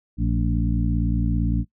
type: harmonic tone with a mistuned harmonic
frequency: 57.7 Hz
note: A#1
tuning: 17 cents flat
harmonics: 1 / 2 / 3 / 4 / 5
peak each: -22 / -25 / -27 / -28 / -29 dBFS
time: 0.17-1.65 s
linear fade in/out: 50 ms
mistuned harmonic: 4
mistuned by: -56 cents
effects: noise-tail reverb RT60 0.1 s tail -22 dB re dry